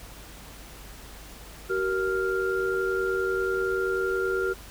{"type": "tone cluster", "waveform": "sine", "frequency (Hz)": [379.2, 469.6, 1396], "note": ["F#4", "A#4", "F6"], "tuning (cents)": [43, 13, -1], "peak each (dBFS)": [-26, -31, -29], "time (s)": [1.69, 4.54], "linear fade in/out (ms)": 20, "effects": ["added 50 Hz sine -46 dBFS peak until 4.7 s", "pink hiss -46 dBFS RMS until 4.7 s"]}